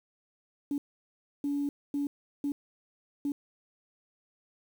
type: tone bursts at uneven times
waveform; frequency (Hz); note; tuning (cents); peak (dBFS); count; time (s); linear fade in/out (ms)
sine; 285.2; C#4; +49; -27; 5; 0.71-0.78 / 1.44-1.69 / 1.94-2.07 / 2.44-2.52 / 3.25-3.32; 2
effects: tanh soft clip ceiling -23 dBFS + 9-bit